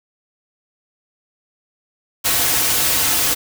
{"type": "noise with comb filter", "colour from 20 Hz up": "white", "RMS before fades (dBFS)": -17, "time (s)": [2.24, 3.35], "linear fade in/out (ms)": 20, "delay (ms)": 5, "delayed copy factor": -0.6, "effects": []}